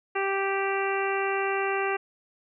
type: harmonic tone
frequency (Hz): 391.4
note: G4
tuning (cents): -3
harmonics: 1 / 2 / 3 / 4 / 5 / 6 / 7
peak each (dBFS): -28 / -31 / -33 / -34 / -35 / -36 / -36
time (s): 0.15-1.97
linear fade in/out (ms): 10
effects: none